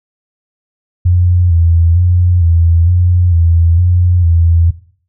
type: tone with vibrato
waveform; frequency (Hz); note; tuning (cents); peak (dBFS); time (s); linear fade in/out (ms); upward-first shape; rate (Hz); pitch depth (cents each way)
sine; 86.3; F2; -20; -6; 1.05-4.71; 10; square; 1.1; 50
effects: noise-tail reverb RT60 0.5 s tail -17 dB re dry